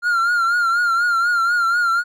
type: tone with vibrato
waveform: triangle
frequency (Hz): 1396.9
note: F6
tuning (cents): 0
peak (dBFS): -13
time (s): 0.02-2.04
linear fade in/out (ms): 50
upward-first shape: triangle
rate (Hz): 4.1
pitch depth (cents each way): 74
effects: none